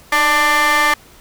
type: ring-modulated tone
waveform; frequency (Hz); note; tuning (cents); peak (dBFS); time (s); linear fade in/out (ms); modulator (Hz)
25% pulse; 298.3; D4; +27; -5; 0.12-0.94; 5; 1480
effects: pink hiss -45 dBFS RMS until 1.2 s